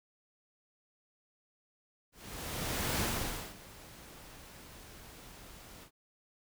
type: noise with ADSR envelope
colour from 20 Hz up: pink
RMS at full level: -32 dBFS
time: 2.12-5.91 s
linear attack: 880 ms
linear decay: 540 ms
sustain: -20 dB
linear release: 85 ms
effects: none